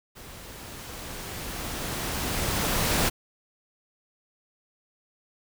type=noise with level ramp; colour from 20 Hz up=pink; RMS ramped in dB=-45 to -23 dBFS; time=0.15-3.1 s; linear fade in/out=20 ms; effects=none